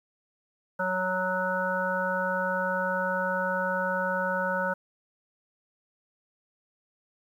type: harmonic tone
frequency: 185 Hz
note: F#3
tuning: in tune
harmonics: 1 / 3 / 5 / 7 / 8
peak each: -35 / -30 / -32 / -35 / -30 dBFS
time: 0.79-4.74 s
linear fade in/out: 10 ms
effects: 10-bit